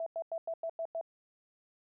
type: tone bursts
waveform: sine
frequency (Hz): 659.3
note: E5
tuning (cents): 0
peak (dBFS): -33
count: 7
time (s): 0-1.012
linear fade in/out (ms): 2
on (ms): 64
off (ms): 94
effects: none